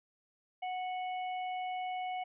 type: harmonic tone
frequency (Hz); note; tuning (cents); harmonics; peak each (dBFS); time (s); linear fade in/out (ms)
737; F#5; -7; 1 / 3 / 4; -35 / -46 / -51; 0.62-2.24; 10
effects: none